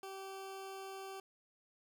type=tone; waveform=20% pulse; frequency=386.6 Hz; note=G4; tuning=24 cents flat; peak=-40 dBFS; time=0.03-1.2 s; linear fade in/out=2 ms; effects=none